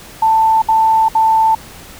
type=tone bursts; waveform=sine; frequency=887 Hz; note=A5; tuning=14 cents sharp; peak=-8 dBFS; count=3; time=0.22-1.55 s; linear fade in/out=5 ms; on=400 ms; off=65 ms; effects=pink hiss -36 dBFS RMS until 1.99 s

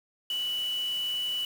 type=tone in noise; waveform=sine; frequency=2960 Hz; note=F#7; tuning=in tune; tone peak=-28 dBFS; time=0.3-1.45 s; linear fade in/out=2 ms; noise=white; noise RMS=-45 dBFS; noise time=0.3-1.45 s; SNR=+14 dB; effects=none

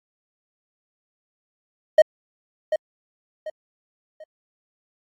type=tone with echo; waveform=triangle; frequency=622.3 Hz; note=D#5; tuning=in tune; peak=-6 dBFS; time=1.98-2.02 s; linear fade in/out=5 ms; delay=740 ms; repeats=3; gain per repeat=-10 dB; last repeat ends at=4.24 s; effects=AAC 48 kbps

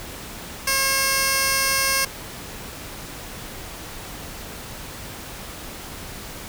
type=tone with band-pass filter; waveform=15% pulse; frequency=540 Hz; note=C#5; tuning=45 cents flat; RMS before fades=-21 dBFS; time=0.67-2.05 s; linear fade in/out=5 ms; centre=7400 Hz; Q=0.52; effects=pink hiss -36 dBFS RMS until 6.48 s

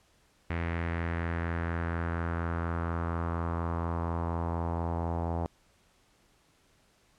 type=tone with low-pass filter sweep; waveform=sawtooth; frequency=84.2 Hz; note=E2; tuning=37 cents sharp; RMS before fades=-32 dBFS; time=0.5-5.46 s; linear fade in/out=0 ms; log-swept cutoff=2100 to 800 Hz; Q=2.9; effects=pink hiss -66 dBFS RMS until 7.18 s + low-pass 10000 Hz 12 dB/octave

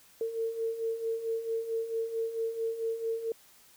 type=beating tone pair; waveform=sine; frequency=450 / 454.5 Hz; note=A4 / A#4; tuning=+39 / -44 cents; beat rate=4.5 Hz; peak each=-37 / -31 dBFS; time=0.21-3.32 s; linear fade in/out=2 ms; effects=white hiss -59 dBFS RMS until 3.76 s

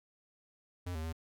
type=tone with pitch steps; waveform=square; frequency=89 / 79.3 / 81.2 Hz; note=F2 / D#2 / E2; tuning=+33 / +33 / -26 cents; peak=-37 dBFS; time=0.86-1.127 s; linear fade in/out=10 ms; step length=89 ms; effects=none

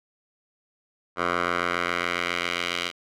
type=tone with band-pass filter sweep; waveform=10% pulse; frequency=87.31 Hz; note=F2; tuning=in tune; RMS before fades=-27 dBFS; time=1.16-2.92 s; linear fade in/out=50 ms; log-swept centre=1200 to 3000 Hz; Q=1.5; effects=none

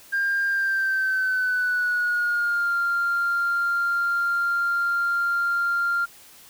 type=tone with pitch glide; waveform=sine; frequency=1600 to 1392.9 Hz; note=G6 to F6; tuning=+35 to -5 cents; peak=-19 dBFS; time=0.12-6.06 s; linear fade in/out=20 ms; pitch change=-240 cents; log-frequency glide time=0.47-2.74 s; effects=tanh soft clip ceiling -17 dBFS + white hiss -49 dBFS RMS until 6.49 s

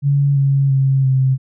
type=tone with pitch steps; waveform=sine; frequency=141.2 / 138.05 / 134.98 / 131.97 Hz; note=C#3 / C#3 / C#3 / C3; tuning=+32 / -7 / -46 / +15 cents; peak=-11 dBFS; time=0.02-1.38 s; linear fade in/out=50 ms; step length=340 ms; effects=none

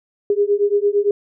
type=beating tone pair; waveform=sine; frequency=403.7 / 412.5 Hz; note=G#4 / G#4; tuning=-49 / -12 cents; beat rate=8.8 Hz; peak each=-17 dBFS; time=0.3-1.11 s; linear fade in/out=2 ms; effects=none

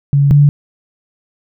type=tone pair in turn; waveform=sine; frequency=141.3 / 144.52 Hz; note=C#3 / D3; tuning=+34 / -27 cents; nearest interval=unison; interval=39 cents; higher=second; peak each=-7 / -4 dBFS; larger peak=second; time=0.13-0.31 / 0.31-0.49 s; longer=neither; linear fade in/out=0 ms; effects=none

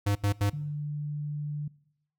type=tone bursts; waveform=square; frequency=101.5 Hz; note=G#2; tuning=39 cents flat; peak=-24 dBFS; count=3; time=0.06-0.5 s; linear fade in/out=10 ms; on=94 ms; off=79 ms
type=tone; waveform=sine; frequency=147.8 Hz; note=D3; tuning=11 cents sharp; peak=-31 dBFS; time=0.53-1.68 s; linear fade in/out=5 ms
effects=noise-tail reverb RT60 0.8 s tail -22 dB re dry

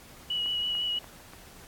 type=tone with vibrato; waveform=sine; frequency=2926 Hz; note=F#7; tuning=20 cents flat; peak=-27 dBFS; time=0.3-0.99 s; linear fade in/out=5 ms; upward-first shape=sine; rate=6 Hz; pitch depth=18 cents each way
type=click train; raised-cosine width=0.5 ms; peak=-31 dBFS; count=4; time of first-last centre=0.46-1.335 s; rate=3.43 Hz
effects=pink hiss -51 dBFS RMS until 1.67 s + AAC 64 kbps

